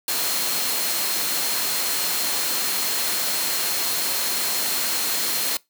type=tone in noise; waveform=sine; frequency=4216 Hz; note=C8; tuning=12 cents sharp; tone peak=-30 dBFS; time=0.08-5.57 s; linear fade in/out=2 ms; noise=white; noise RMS=-24 dBFS; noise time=0.08-5.57 s; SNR=-9 dB; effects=noise-tail reverb RT60 0.2 s tail -23 dB re dry + high-pass 200 Hz 12 dB/octave